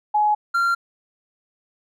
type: tone pair in turn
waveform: sine / triangle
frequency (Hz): 842 / 1380.8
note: G#5 / F6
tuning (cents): +24 / -20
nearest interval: major sixth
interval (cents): 856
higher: second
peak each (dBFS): -15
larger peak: neither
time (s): 0.14-0.35 / 0.54-0.75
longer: neither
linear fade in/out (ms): 10
effects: none